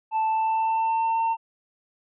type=tone with pitch glide; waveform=triangle; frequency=880 to 907.4 Hz; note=A5 to A#5; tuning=0 to -47 cents; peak=-19 dBFS; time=0.11-1.37 s; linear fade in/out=50 ms; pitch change=+53 cents; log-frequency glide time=0.27-1.23 s; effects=resampled to 8000 Hz